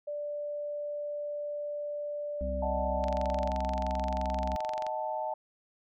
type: tone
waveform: sine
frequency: 587.3 Hz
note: D5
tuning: in tune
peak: -33 dBFS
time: 0.07-3.5 s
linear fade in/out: 10 ms
type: harmonic tone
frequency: 65.41 Hz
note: C2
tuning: in tune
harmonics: 1 / 3 / 4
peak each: -33 / -40 / -43 dBFS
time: 2.41-4.56 s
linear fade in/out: 0 ms
type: chord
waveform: sine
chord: D# diminished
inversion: none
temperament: equal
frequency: 622.3 / 740 / 880 Hz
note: D#5 / F#5 / A5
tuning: 0 / 0 / 0 cents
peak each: -35 / -38 / -34 dBFS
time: 2.62-5.34 s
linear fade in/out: 5 ms
type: click train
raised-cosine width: 0.2 ms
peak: -24 dBFS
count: 43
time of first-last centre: 3.04-4.866 s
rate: 23 Hz
effects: none